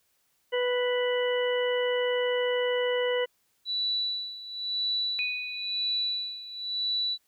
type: harmonic tone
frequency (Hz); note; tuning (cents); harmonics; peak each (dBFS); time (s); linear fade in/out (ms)
493.9; B4; 0; 1 / 2 / 3 / 4 / 6; -25 / -37 / -40 / -34 / -35; 0.52-3.26; 20
type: tone with tremolo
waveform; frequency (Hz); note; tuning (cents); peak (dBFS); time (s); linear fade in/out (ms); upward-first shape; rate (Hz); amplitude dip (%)
sine; 3951; B7; 0; -25; 3.65-7.18; 50; sine; 0.98; 80
type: tone with exponential decay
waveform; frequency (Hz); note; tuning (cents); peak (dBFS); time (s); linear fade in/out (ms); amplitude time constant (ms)
sine; 2487; D#7; -1; -26; 5.19-6.62; 0; 310
effects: white hiss -71 dBFS RMS until 7.27 s